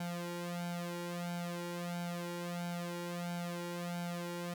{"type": "tone with flanger", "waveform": "sawtooth", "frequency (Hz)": 173.8, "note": "F3", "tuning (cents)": -8, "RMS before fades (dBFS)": -40, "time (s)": [0, 4.54], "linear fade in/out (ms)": 5, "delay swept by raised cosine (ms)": [1.3, 2.13], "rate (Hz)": 1.5, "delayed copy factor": 0.95, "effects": []}